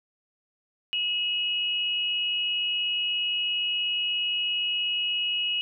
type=tone pair together; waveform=sine; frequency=2590 / 2907 Hz; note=E7 / F#7; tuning=-31 / -31 cents; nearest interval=major second; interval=200 cents; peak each=-32 / -25 dBFS; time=0.93-5.61 s; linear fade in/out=0 ms; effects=none